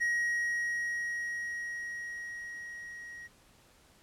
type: tone with level ramp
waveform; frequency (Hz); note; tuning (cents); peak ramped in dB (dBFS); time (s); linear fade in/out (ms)
triangle; 1894; A#6; +27; -25 to -42; 0-3.28; 20
effects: pink hiss -62 dBFS RMS until 4.02 s + low-pass 12000 Hz 12 dB/octave